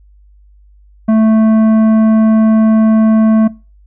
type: tone with tanh clipping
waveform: sine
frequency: 220 Hz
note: A3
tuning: in tune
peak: -8 dBFS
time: 1.08-3.48 s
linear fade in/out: 10 ms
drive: 11 dB
effects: noise-tail reverb RT60 0.3 s tail -21 dB re dry + added 50 Hz sine -41 dBFS peak until 3.86 s